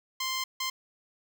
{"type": "tone bursts at uneven times", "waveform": "10% pulse", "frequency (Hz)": 1046.5, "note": "C6", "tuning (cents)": 0, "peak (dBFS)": -21, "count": 2, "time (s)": [[0.2, 0.44], [0.6, 0.7]], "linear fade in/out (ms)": 5, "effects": []}